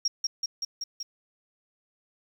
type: tone with echo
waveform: sine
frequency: 5588 Hz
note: F8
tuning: in tune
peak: -22 dBFS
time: 0.05-0.08 s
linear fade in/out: 5 ms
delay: 190 ms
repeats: 5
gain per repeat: -2 dB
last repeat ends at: 1.03 s
effects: 9-bit